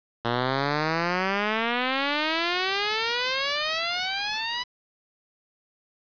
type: exponential sweep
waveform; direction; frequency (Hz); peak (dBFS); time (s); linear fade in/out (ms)
5% pulse; up; 115.8 to 998; -12; 0.24-4.64; 20
effects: resampled to 11025 Hz + 7-bit